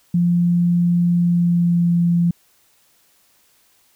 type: tone with pitch glide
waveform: sine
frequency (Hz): 173.8 to 171.9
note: F3 to F3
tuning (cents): -8 to -27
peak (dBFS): -13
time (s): 0.14-2.31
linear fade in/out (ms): 5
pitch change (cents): -19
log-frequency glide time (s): 1.15-1.96
effects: white hiss -58 dBFS RMS until 3.95 s